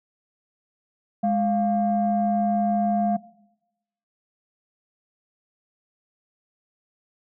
sine tone pair together, 207.7 / 698.6 Hz, G#3 / F5, 0 / 0 cents, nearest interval octave + major sixth, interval 2100 cents, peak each -21 / -21 dBFS, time 1.23-3.17 s, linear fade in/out 10 ms, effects noise-tail reverb RT60 0.9 s tail -20 dB re dry + tanh soft clip ceiling -13 dBFS

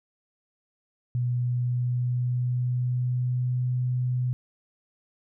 sine tone with pitch glide, 122.8 to 125.31 Hz, B2 to B2, -9 to +26 cents, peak -23 dBFS, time 1.15-4.33 s, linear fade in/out 0 ms, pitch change +35 cents, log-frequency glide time 1.42-3.67 s, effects none

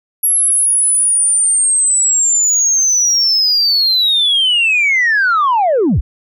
sine linear sweep, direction down, 11320 to 30.43 Hz, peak -8 dBFS, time 0.23-6.01 s, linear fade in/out 10 ms, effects tanh soft clip ceiling -7 dBFS

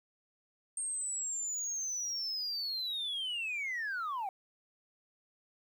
sine linear sweep, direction down, 8650 to 740 Hz, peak -32 dBFS, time 0.77-4.29 s, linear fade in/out 2 ms, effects tanh soft clip ceiling -32 dBFS + 11-bit

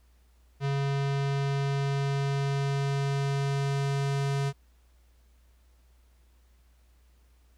square tone with low-pass filter sweep, 139.1 Hz, C#3, 6 cents sharp, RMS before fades -28 dBFS, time 0.6-4.53 s, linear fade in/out 50 ms, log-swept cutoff 4500 to 7900 Hz, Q 0.8, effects added 60 Hz sine -58 dBFS peak until 7.57 s + pink hiss -70 dBFS RMS until 7.57 s

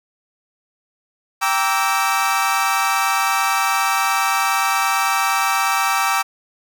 30% pulse chord, E half-diminished seventh, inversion first, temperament equal with one note detuned, 784 / 932.3 / 1161.2 / 1318.5 Hz, G5 / Bb5 / D6 / E6, 0 / 0 / -20 / 0 cents, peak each -19 / -21 / -19 / -19 dBFS, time 1.41-6.23 s, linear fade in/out 20 ms, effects none

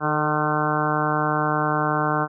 harmonic tone with a mistuned harmonic, 151.7 Hz, D#3, 44 cents flat, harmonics 1 / 2 / 3 / 4 / 5 / 6 / 7 / 8 / 9 / 10, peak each -27 / -28 / -30 / -30 / -27 / -31 / -27 / -30 / -28 / -30 dBFS, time 0-2.28 s, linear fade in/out 50 ms, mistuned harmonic 3, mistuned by -20 cents, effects none

